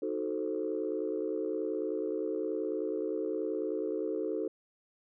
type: chord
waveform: sine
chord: D# diminished seventh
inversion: none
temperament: equal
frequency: 311.1 / 370 / 440 / 523.3 Hz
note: D#4 / F#4 / A4 / C5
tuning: 0 / 0 / 0 / 0 cents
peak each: -36 / -36 / -34 / -39 dBFS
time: 0.02-4.48 s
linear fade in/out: 5 ms
effects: tanh soft clip ceiling -22 dBFS